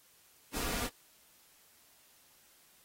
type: noise with comb filter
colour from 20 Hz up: pink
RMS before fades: -36 dBFS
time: 0.52-0.9 s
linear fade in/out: 50 ms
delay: 4.2 ms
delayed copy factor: +0.5
effects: white hiss -64 dBFS RMS until 2.84 s + AAC 48 kbps